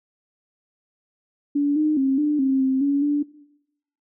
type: tone with pitch steps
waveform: sine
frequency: 287.3 / 305.8 / 268.4 / 297.9 / 267.1 / 263.9 / 282 / 291.2 Hz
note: D4 / D#4 / C4 / D4 / C4 / C4 / C#4 / D4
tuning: -38 / -30 / +44 / +25 / +36 / +15 / +30 / -15 cents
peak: -17 dBFS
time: 1.55-3.23 s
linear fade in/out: 10 ms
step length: 210 ms
effects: noise-tail reverb RT60 0.8 s tail -19 dB re dry